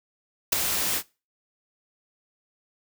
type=noise with ADSR envelope; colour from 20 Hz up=white; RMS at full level=-17 dBFS; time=0.52-1.03 s; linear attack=9 ms; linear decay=6 ms; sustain=-9 dB; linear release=67 ms; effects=noise-tail reverb RT60 0.3 s tail -22 dB re dry